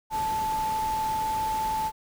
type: tone in noise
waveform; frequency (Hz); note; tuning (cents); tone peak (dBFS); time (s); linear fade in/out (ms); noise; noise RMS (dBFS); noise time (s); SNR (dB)
sine; 875; A5; -10; -25; 0.1-1.92; 50; pink; -38; 0.1-1.92; +10
effects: none